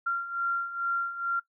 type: beating tone pair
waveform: sine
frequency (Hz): 1379 / 1381.3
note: F6 / F6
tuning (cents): -22 / -19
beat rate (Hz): 2.3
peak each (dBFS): -33 / -28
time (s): 0.06-1.4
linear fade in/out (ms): 10
effects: noise-tail reverb RT60 0.1 s tail -20 dB re dry